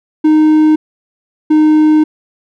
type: tone pair in turn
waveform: triangle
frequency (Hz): 309.2 / 307.9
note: D#4 / D#4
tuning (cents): -11 / -18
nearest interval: unison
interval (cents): 7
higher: first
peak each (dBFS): -3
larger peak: neither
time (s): 0.24-0.76 / 1.5-2.04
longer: second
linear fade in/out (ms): 10
effects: none